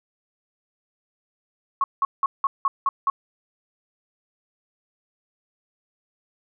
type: tone bursts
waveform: sine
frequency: 1100 Hz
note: C#6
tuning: 14 cents flat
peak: -17 dBFS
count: 7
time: 1.81-3.1 s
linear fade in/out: 2 ms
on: 30 ms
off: 180 ms
effects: none